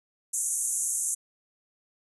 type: band-pass noise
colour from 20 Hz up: white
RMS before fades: -29 dBFS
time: 0.33-1.15 s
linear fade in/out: 10 ms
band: 6300 to 11000 Hz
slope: 96 dB/octave
effects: none

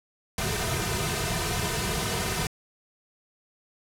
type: noise with comb filter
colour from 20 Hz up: pink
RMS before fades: -28 dBFS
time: 0.38-2.47 s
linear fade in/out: 2 ms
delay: 3.6 ms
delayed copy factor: -1
effects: low-pass 12000 Hz 12 dB/octave

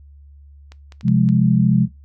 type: clicks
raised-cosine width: 0.2 ms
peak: -24 dBFS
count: 5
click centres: 0.72 / 0.922 / 1.01 / 1.082 / 1.289 s
type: chord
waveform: sine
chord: F minor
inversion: second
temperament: equal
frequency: 130.81 / 174.61 / 207.7 Hz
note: C3 / F3 / Ab3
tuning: 0 / 0 / 0 cents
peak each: -16 dBFS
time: 1.03-1.88 s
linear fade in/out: 50 ms
effects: noise-tail reverb RT60 0.2 s tail -19 dB re dry + added 71 Hz sine -41 dBFS peak until 2.04 s

